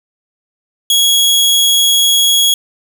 sawtooth tone, 3328 Hz, G#7, 3 cents sharp, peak -5 dBFS, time 0.9-2.54 s, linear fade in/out 2 ms, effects none

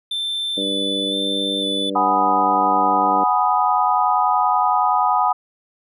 triangle tone with vibrato, 3520 Hz, A7, in tune, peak -20 dBFS, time 0.11-1.9 s, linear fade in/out 5 ms, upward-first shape square, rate 0.99 Hz, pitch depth 16 cents each way
harmonic tone, 98 Hz, G2, in tune, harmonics 2 / 3 / 4 / 5 / 6, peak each -30 / -26 / -32 / -28 / -32 dBFS, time 0.57-3.24 s, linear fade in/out 5 ms
sine chord, G# minor seventh, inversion third, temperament equal, 740 / 830.6 / 987.8 / 1244.5 Hz, F#5 / G#5 / B5 / D#6, 0 / 0 / 0 / 0 cents, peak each -20 dBFS, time 1.95-5.33 s, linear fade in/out 10 ms
effects none

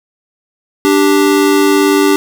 square tone pair together, 293.9 / 392 Hz, D4 / G4, +1 / 0 cents, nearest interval perfect fourth, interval 499 cents, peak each -11 dBFS, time 0.85-2.16 s, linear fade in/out 0 ms, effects none

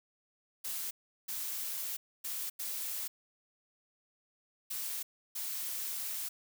blue noise bursts at uneven times, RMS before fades -38 dBFS, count 6, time 0.64-0.91 / 1.28-1.97 / 2.24-2.5 / 2.59-3.08 / 4.7-5.03 / 5.35-6.29 s, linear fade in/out 10 ms, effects none

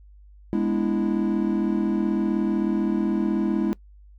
triangle chord, E dominant seventh, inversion first, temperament equal, 207.7 / 246.9 / 293.7 / 329.6 Hz, G#3 / B3 / D4 / E4, 0 / 0 / 0 / 0 cents, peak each -22 / -27 / -27 / -23 dBFS, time 0.53-3.73 s, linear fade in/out 0 ms, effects noise-tail reverb RT60 0.1 s tail -22 dB re dry + added 50 Hz sine -46 dBFS peak until 4.18 s

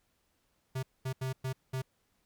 square tone bursts at uneven times, 130.81 Hz, C3, in tune, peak -33 dBFS, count 5, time 0.75-0.83 / 1.05-1.13 / 1.21-1.33 / 1.44-1.53 / 1.73-1.82 s, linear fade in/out 10 ms, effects pink hiss -75 dBFS RMS until 2.25 s

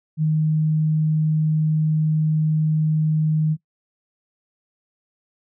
sine tone, 155.56 Hz, D#3, in tune, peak -16 dBFS, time 0.17-3.57 s, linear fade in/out 50 ms, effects noise-tail reverb RT60 0.1 s tail -21 dB re dry

